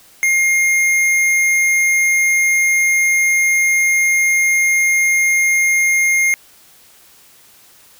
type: tone with hard clipping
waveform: sine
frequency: 2128 Hz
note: C7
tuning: 29 cents sharp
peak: -13 dBFS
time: 0.23-6.34 s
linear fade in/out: 0 ms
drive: 14 dB
effects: white hiss -47 dBFS RMS until 7.99 s